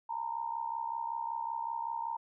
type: tone with amplitude modulation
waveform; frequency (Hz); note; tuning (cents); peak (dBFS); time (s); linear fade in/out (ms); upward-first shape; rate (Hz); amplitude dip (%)
sine; 922; A#5; -19; -30; 0.09-2.17; 10; sine; 65.3; 80
effects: none